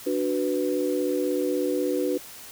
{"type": "chord", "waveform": "sine", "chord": "B minor", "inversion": "first", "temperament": "equal", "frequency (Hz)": [293.7, 370, 493.9], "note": ["D4", "F#4", "B4"], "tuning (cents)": [0, 0, 0], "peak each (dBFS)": -27, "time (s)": [0.06, 2.18], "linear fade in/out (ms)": 10, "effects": ["white hiss -43 dBFS RMS until 2.51 s"]}